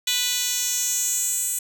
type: tone with high-pass filter sweep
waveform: 10% pulse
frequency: 493.9 Hz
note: B4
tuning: in tune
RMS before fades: -24 dBFS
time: 0.07-1.59 s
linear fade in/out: 5 ms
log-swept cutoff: 3900 to 8800 Hz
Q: 2.6
effects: none